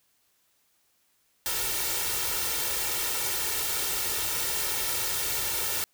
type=noise with comb filter; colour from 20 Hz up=white; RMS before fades=-29 dBFS; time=1.46-5.84 s; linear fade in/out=0 ms; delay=2.2 ms; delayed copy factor=+0.65; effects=white hiss -69 dBFS RMS until 5.93 s